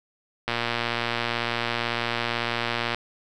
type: click train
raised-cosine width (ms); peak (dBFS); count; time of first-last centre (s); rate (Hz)
0.3; -9; 292; 0.48-2.946; 118
effects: none